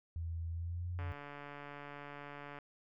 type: tone with pitch glide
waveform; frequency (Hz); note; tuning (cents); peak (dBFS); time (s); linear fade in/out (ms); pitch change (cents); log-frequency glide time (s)
sine; 83 to 88.44; E2 to F2; +12 to +22; -37; 0.16-1.12; 0; +110; 0.5-0.9
type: click train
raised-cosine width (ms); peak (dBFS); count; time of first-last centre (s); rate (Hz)
0.5; -33; 231; 0.99-2.587; 144
effects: none